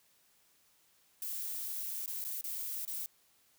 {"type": "noise with dropouts", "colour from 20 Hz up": "violet", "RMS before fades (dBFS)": -39, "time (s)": [1.22, 3.06], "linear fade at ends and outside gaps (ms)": 1, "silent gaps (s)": [[2.06, 2.077], [2.241, 2.249], [2.411, 2.441], [2.851, 2.877]], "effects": ["white hiss -69 dBFS RMS until 3.58 s"]}